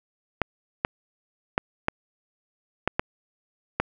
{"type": "clicks", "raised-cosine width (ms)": 0.5, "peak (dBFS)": -6, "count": 7, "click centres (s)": [0.417, 0.849, 1.579, 1.884, 2.876, 2.995, 3.8], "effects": []}